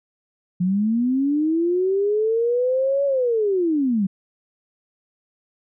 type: linear two-way sweep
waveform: sine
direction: up then down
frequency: 174.61 to 566 to 183.7 Hz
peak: -17 dBFS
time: 0.6-4.07 s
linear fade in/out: 10 ms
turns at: 3.05 s
effects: none